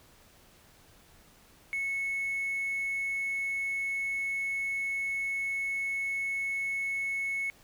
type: tone with hard clipping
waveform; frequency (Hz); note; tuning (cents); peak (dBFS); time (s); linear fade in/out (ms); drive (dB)
triangle; 2200; C#7; -14; -30; 1.73-7.5; 0; 4
effects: pink hiss -59 dBFS RMS until 7.63 s